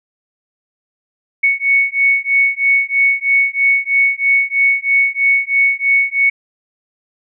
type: beating tone pair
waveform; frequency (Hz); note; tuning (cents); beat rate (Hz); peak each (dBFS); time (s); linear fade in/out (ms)
sine; 2217 / 2220.1; C#7 / C#7; 0 / +2; 3.1; -14; 1.43-6.3; 10
effects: none